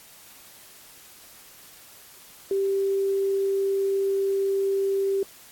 sine tone, 391.6 Hz, G4, 2 cents flat, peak -21 dBFS, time 2.51-5.23 s, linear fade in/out 2 ms, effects white hiss -49 dBFS RMS until 5.51 s + AAC 64 kbps

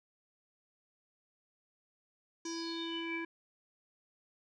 square tone with low-pass filter sweep, 332 Hz, E4, 12 cents sharp, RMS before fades -39 dBFS, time 2.45-3.25 s, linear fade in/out 5 ms, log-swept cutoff 6100 to 2000 Hz, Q 9.4, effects none

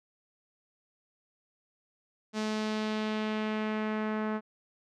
sawtooth tone with low-pass filter sweep, 215.5 Hz, A3, 36 cents flat, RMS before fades -32 dBFS, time 2.33-4.41 s, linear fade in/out 50 ms, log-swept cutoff 6000 to 1500 Hz, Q 1.3, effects none

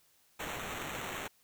violet noise with sample-and-hold, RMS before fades -40 dBFS, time 0.39-1.28 s, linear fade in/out 10 ms, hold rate 4900 Hz, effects white hiss -68 dBFS RMS until 1.43 s

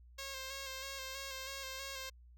5% pulse tone with vibrato, 536 Hz, C5, 42 cents sharp, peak -31 dBFS, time 0.18-2.1 s, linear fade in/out 10 ms, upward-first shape square, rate 3.1 Hz, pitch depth 28 cents each way, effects added 60 Hz sine -56 dBFS peak until 2.37 s

